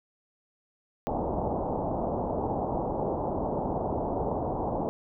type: low-pass noise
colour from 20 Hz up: white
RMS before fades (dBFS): -30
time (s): 1.07-4.89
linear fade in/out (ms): 0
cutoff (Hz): 890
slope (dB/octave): 48
effects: none